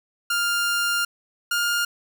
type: tone pair in turn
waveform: sawtooth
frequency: 1400 / 1411.4 Hz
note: F6 / F6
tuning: +4 / +18 cents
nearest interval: unison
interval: 14 cents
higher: second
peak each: -17 dBFS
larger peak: neither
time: 0.3-1.05 / 1.51-1.85 s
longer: first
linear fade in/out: 5 ms
effects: none